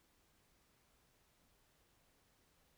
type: silence
effects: pink hiss -74 dBFS RMS until 2.77 s